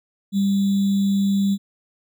sine tone with sample-and-hold, 198 Hz, G3, 18 cents sharp, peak -16 dBFS, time 0.32-1.58 s, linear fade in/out 50 ms, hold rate 3675 Hz, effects none

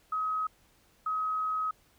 sine tone pair in turn, 1270 / 1270 Hz, D#6 / D#6, +35 / +35 cents, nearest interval unison, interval 0 cents, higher neither, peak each -28 dBFS, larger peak neither, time 0.12-0.47 / 1.06-1.71 s, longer second, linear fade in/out 5 ms, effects pink hiss -65 dBFS RMS until 1.98 s

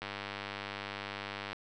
click train, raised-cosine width 0.3 ms, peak -22 dBFS, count 152, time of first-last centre 0.02-1.53 s, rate 100 Hz, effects none

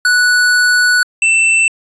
square tone pair in turn, 1477 / 2672 Hz, F#6 / E7, -3 / +23 cents, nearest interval minor seventh, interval 1026 cents, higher second, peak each -9 dBFS, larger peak neither, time 0.05-1.03 / 1.22-1.68 s, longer first, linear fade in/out 2 ms, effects resampled to 22050 Hz

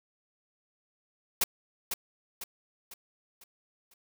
white noise with echo, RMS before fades -25 dBFS, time 1.41-1.44 s, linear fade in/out 5 ms, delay 500 ms, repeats 5, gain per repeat -7 dB, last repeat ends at 3.94 s, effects none

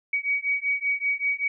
sine beating tone pair, 2258 / 2263.2 Hz, C#7 / C#7, +31 / +35 cents, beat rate 5.2 Hz, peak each -26 dBFS, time 0.13-1.48 s, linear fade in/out 5 ms, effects none

